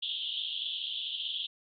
white band-pass noise, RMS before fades -36 dBFS, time 0.02-1.47 s, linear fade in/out 10 ms, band 3000 to 3600 Hz, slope 96 dB/octave, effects none

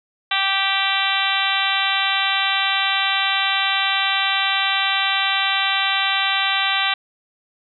harmonic tone, 390 Hz, G4, 9 cents flat, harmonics 2 / 3 / 4 / 5 / 6 / 7 / 8 / 9 / 10, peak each -26 / -26 / -26 / -26 / -26 / -26 / -26 / -26 / -26 dBFS, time 0.31-6.94 s, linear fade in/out 5 ms, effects none

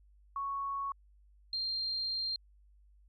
sine tone pair in turn, 1108.7 / 4186 Hz, C#6 / C8, 0 / 0 cents, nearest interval octave + major seventh, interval 2300 cents, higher second, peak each -33 / -32 dBFS, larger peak second, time 0.36-0.92 / 1.53-2.36 s, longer second, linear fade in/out 2 ms, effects added 50 Hz sine -59 dBFS peak until 3.08 s + MP3 64 kbps

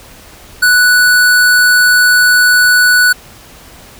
square tone, 1480 Hz, F#6, in tune, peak -6 dBFS, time 0.62-3.13 s, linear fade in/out 10 ms, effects pink hiss -37 dBFS RMS until 3.99 s

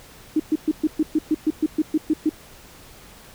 sine tone bursts, 310.1 Hz, D#4, 6 cents flat, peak -15 dBFS, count 13, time 0.36-2.294 s, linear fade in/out 5 ms, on 38 ms, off 120 ms, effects pink hiss -46 dBFS RMS until 3.34 s

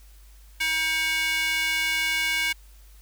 square tone with high-pass filter, 318.1 Hz, D#4, 38 cents sharp, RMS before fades -25 dBFS, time 0.6-2.53 s, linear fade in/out 10 ms, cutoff 2100 Hz, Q 3.1, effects added 50 Hz sine -47 dBFS peak until 3.01 s + white hiss -58 dBFS RMS until 3.01 s

